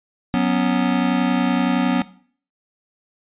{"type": "chord", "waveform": "square", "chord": "F# suspended fourth", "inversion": "none", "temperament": "just", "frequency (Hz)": [185, 246.7, 277.5], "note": ["F#3", "B3", "C#4"], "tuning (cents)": [0, -2, 2], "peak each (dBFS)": [-22, -20, -23], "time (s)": [0.34, 2.02], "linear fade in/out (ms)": 0, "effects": ["noise-tail reverb RT60 0.5 s tail -18 dB re dry", "resampled to 8000 Hz"]}